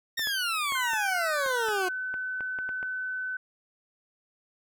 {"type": "exponential sweep", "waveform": "20% pulse", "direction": "down", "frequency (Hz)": [1864.7, 356], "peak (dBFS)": -22, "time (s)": [0.17, 1.89], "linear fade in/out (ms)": 10}
{"type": "clicks", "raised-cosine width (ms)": 0.5, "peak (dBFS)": -25, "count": 11, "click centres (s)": [0.194, 0.272, 0.722, 0.934, 1.462, 1.686, 2.141, 2.407, 2.588, 2.691, 2.829]}
{"type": "tone", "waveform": "sine", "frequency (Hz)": 1512, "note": "F#6", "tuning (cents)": 37, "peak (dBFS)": -30, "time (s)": [0.75, 3.37], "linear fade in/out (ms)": 5}
{"effects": []}